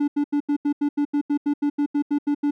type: tone bursts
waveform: triangle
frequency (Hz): 290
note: D4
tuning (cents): -22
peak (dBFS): -16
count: 16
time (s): 0-2.51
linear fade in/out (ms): 10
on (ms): 80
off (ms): 82
effects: none

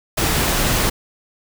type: noise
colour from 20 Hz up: pink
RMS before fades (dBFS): -18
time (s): 0.17-0.9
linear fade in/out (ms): 10
effects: none

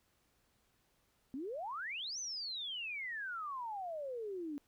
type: exponential two-way sweep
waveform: sine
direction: up then down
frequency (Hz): 247.2 to 6272 to 279.1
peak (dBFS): -39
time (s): 1.34-4.58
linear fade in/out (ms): 0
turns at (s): 2.19
effects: pink hiss -75 dBFS RMS until 4.67 s

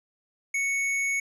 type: tone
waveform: square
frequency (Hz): 2217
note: C#7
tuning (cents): 0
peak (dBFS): -25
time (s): 0.54-1.2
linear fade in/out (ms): 5
effects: low-pass 10000 Hz 12 dB/octave

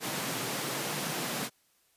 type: high-pass noise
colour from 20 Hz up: pink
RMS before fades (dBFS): -34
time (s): 0-1.5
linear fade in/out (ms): 50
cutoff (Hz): 130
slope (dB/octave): 48
effects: white hiss -69 dBFS RMS until 1.96 s + resampled to 32000 Hz

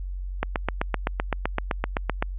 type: click train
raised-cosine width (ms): 0.5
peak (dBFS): -8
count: 15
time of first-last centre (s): 0.43-2.225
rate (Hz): 7.8
effects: added 46 Hz sine -29 dBFS peak until 2.38 s + resampled to 8000 Hz

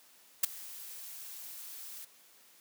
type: noise with ADSR envelope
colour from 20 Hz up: blue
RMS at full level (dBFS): -23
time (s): 0.43-2.05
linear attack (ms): 9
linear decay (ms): 12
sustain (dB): -23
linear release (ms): 7
effects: white hiss -61 dBFS RMS until 2.6 s + high-pass 200 Hz 12 dB/octave

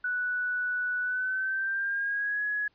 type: tone with pitch glide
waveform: sine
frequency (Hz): 1480 to 1680.5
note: F#6 to G#6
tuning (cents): 0 to +20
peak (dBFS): -27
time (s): 0.04-2.68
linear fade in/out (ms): 5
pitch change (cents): +220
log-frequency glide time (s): 1.01-2.43
effects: pink hiss -69 dBFS RMS until 2.74 s + resampled to 11025 Hz

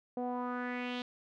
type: tone with low-pass filter sweep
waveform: sawtooth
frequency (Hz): 246.9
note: B3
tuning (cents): 0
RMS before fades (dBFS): -37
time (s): 0.17-1.02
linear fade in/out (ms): 2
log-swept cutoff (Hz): 620 to 3700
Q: 3.5
effects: none

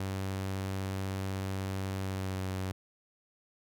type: tone with pitch glide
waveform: sawtooth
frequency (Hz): 96.1 to 94.23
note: G2 to F#2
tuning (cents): -34 to +32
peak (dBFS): -29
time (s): 0-2.72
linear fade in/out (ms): 5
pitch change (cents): -34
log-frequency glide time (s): 2-2.43
effects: none

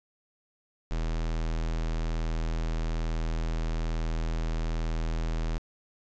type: tone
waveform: square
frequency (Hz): 40.57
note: E1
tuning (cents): -27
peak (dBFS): -28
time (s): 0.91-5.58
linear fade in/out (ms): 0
effects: resampled to 16000 Hz + 11-bit

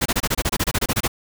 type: noise bursts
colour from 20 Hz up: pink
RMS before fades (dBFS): -20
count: 15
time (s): 0.01-1.079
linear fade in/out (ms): 10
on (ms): 47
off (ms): 26
effects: none

